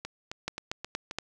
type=two click trains; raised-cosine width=0.2 ms; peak=-14 / -19 dBFS; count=4 / 5; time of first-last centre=0.48-1.186 / 0.05-1.111 s; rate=4.25 / 3.77 Hz; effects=none